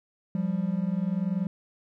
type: tone pair together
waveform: triangle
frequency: 175.48 / 196 Hz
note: F3 / G3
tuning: +9 / 0 cents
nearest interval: major second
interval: 191 cents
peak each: -26 dBFS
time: 0.35-1.47 s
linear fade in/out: 2 ms
effects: none